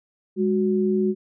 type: tone pair together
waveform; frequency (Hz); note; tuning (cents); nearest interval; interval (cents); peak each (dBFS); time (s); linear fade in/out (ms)
sine; 205.4 / 369.3; G#3 / F#4; -19 / -3; minor seventh; 1016; -21; 0.36-1.15; 50
effects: none